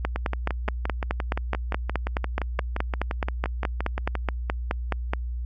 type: two click trains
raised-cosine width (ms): 0.5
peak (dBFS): -12 / -9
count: 24 / 25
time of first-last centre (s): 0.16-4.153 / 0.05-5.135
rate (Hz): 5.76 / 4.72
effects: added 60 Hz sine -27 dBFS peak until 5.45 s + MP3 64 kbps